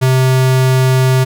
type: tone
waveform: square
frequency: 130 Hz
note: C3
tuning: 11 cents flat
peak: -9 dBFS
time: 0.01-1.25 s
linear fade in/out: 20 ms
effects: none